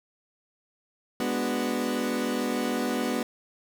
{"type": "chord", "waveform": "30% pulse", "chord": "G# half-diminished seventh", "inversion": "none", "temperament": "equal", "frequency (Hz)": [207.7, 246.9, 293.7, 370], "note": ["G#3", "B3", "D4", "F#4"], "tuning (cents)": [0, 0, 0, 0], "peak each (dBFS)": [-31, -26, -31, -31], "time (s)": [1.2, 3.23], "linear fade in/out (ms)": 2, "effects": []}